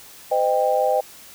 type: tone cluster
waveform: sine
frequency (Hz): 511 / 617 / 791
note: C5 / D#5 / G5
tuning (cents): -41 / -15 / +15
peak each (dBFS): -21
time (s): 0.31-1.01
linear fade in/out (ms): 10
effects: white hiss -44 dBFS RMS until 1.34 s